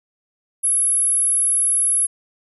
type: tone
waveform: sine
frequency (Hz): 10780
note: E9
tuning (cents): +38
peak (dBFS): -13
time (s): 0.63-2.07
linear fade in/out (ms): 20
effects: tanh soft clip ceiling -13 dBFS